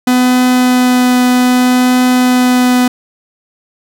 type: tone with vibrato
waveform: 45% pulse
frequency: 250.4 Hz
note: B3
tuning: 24 cents sharp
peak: -7 dBFS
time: 0.07-2.88 s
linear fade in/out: 5 ms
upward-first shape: triangle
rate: 0.64 Hz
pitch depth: 9 cents each way
effects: none